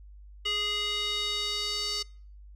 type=tone with band-pass filter sweep; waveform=square; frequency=415.3 Hz; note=G#4; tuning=in tune; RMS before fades=-31 dBFS; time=0.45-2.03 s; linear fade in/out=10 ms; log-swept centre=3000 to 4700 Hz; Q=4; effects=noise-tail reverb RT60 0.5 s tail -26 dB re dry + added 50 Hz sine -46 dBFS peak until 2.55 s